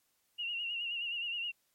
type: tone with vibrato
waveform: sine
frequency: 2806 Hz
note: F7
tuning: 8 cents sharp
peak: -34 dBFS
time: 0.38-1.52 s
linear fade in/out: 20 ms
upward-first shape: sine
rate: 9.5 Hz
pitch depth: 59 cents each way
effects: white hiss -75 dBFS RMS until 1.74 s + MP3 64 kbps